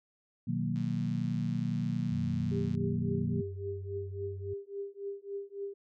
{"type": "chord", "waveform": "sine", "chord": "B major seventh", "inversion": "none", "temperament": "equal", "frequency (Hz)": [123.47, 155.56, 185, 233.1], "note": ["B2", "D#3", "F#3", "A#3"], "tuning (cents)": [0, 0, 0, 0], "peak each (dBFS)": -35, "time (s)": [0.47, 3.42], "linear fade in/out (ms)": 10}
{"type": "click train", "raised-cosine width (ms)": 0.2, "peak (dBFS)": -37, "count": 216, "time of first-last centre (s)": [0.76, 2.751], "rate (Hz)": 108}
{"type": "tone with pitch glide", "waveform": "sine", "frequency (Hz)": [92.5, 94.99], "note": ["F#2", "F#2"], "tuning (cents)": [0, 46], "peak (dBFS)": -38, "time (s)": [2.11, 4.54], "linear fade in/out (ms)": 10, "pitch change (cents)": 46, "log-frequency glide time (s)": [2.24, 3.89]}
{"type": "tone with tremolo", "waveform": "sine", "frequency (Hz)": 399.3, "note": "G4", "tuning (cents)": 32, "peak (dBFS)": -33, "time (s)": [2.51, 5.74], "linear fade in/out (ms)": 10, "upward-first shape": "triangle", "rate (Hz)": 3.6, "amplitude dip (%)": 100}
{"effects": []}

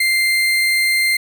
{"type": "tone", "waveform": "35% pulse", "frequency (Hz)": 2093, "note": "C7", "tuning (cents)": 0, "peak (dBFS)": -12, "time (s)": [0, 1.17], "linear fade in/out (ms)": 5, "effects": []}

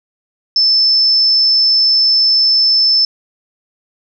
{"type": "tone", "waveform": "sine", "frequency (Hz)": 5274, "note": "E8", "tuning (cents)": 0, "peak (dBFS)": -8, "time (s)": [0.56, 3.05], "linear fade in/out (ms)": 2, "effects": []}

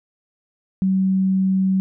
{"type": "tone", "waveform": "sine", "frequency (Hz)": 190, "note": "F#3", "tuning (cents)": 46, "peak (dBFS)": -15, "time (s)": [0.82, 1.8], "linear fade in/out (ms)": 0, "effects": []}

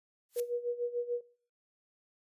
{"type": "noise with exponential growth", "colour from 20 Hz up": "blue", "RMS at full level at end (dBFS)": -37, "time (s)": [0.29, 0.4], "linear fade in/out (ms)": 1, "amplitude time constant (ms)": 22}
{"type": "tone with tremolo", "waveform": "sine", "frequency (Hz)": 482, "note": "B4", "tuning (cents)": -42, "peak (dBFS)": -29, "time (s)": [0.36, 1.21], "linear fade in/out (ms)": 5, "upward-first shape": "sine", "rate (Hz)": 6.8, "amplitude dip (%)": 80}
{"effects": ["noise-tail reverb RT60 0.4 s tail -17 dB re dry", "resampled to 32000 Hz"]}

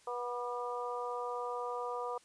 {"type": "harmonic tone with a mistuned harmonic", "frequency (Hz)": 244, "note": "B3", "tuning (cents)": -21, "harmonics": [2, 3, 4, 5], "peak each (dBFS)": [-39, -43, -41, -42], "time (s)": [0.07, 2.18], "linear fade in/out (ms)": 5, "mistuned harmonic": 5, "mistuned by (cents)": -22, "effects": ["white hiss -64 dBFS RMS until 2.24 s", "resampled to 22050 Hz"]}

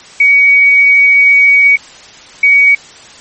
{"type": "tone pair in turn", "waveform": "sine", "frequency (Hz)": [2253, 2253], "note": ["C#7", "C#7"], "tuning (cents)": [28, 28], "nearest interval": "unison", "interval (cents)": 0, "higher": "neither", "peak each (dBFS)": -3, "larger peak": "neither", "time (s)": [[0.2, 1.76], [2.43, 2.75]], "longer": "first", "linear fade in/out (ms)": 5, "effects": ["white hiss -35 dBFS RMS until 3.2 s", "MP3 32 kbps"]}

